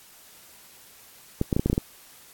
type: clicks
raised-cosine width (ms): 3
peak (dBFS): -9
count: 8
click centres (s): 1.414 / 1.528 / 1.565 / 1.595 / 1.66 / 1.699 / 1.73 / 1.779
effects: white hiss -51 dBFS RMS until 2.33 s + AAC 64 kbps